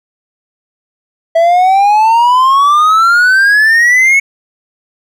triangle exponential sweep, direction up, 654 to 2217 Hz, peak -3 dBFS, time 1.35-4.2 s, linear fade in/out 10 ms, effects none

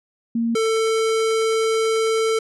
sine / square tone pair in turn, 231.2 / 445.4 Hz, A#3 / A4, -14 / +21 cents, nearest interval major seventh, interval 1135 cents, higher second, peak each -18 dBFS, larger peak neither, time 0.35-0.55 / 0.55-2.39 s, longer second, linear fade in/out 5 ms, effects resampled to 24000 Hz

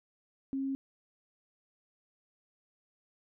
sine tone, 270.3 Hz, C#4, 44 cents flat, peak -31 dBFS, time 0.53-0.75 s, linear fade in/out 0 ms, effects none

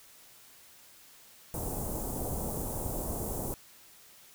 pink band-stop noise, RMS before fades -35 dBFS, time 1.54-3.54 s, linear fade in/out 0 ms, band 870 to 8000 Hz, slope 24 dB/octave
click train, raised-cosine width 3 ms, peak -27 dBFS, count 6, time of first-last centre 2.07-3.393 s, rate 3.78 Hz
effects white hiss -56 dBFS RMS until 4.34 s

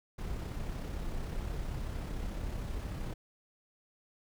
brown noise with amplitude modulation, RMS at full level -36 dBFS, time 0.18-3.14 s, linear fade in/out 10 ms, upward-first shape sine, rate 33.3 Hz, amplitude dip 30%, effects none

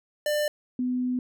square / sine tone pair in turn, 596 / 250.6 Hz, D5 / B3, +25 / +25 cents, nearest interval octave + minor third, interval 1500 cents, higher first, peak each -24 dBFS, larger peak neither, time 0.26-0.48 / 0.79-1.19 s, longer second, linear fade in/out 2 ms, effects none

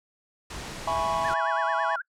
pink noise, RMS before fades -37 dBFS, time 0.5-1.34 s, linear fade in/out 5 ms
triangle chord, C# minor seventh, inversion first, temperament equal, 659.3 / 830.6 / 987.8 / 1108.7 Hz, E5 / G#5 / B5 / C#6, 0 / 0 / 0 / 0 cents, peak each -28 dBFS, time 0.87-1.96 s, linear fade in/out 5 ms
sine tone with vibrato, 1568 Hz, G6, in tune, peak -30 dBFS, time 1.24-2.02 s, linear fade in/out 10 ms, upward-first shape sine, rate 9.1 Hz, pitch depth 230 cents each way
effects noise-tail reverb RT60 0.1 s tail -26 dB re dry + low-pass 8000 Hz 12 dB/octave

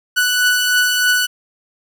sawtooth beating tone pair, 1480 / 1483.2 Hz, F#6 / F#6, 0 / +4 cents, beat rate 3.2 Hz, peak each -18 / -10 dBFS, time 0.16-1.27 s, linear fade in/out 20 ms, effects none

